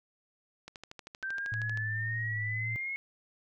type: click train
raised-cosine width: 0.2 ms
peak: -27 dBFS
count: 15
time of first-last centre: 0.68-1.774 s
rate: 12.8 Hz
type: exponential sweep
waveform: sine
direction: up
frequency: 1550 to 2184 Hz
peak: -33 dBFS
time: 1.23-2.96 s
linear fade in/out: 0 ms
type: tone with vibrato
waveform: sine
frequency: 110 Hz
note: A2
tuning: in tune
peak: -34 dBFS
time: 1.52-2.76 s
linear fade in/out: 0 ms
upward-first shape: triangle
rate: 1.9 Hz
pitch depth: 47 cents each way
effects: none